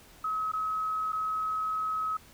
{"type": "tone with dropouts", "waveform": "sine", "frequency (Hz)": 1279, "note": "D#6", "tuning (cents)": 47, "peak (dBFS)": -28, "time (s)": [0.24, 2.17], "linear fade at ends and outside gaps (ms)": 5, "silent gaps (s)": [[0.518, 0.534], [1.122, 1.129]], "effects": ["pink hiss -55 dBFS RMS until 2.33 s"]}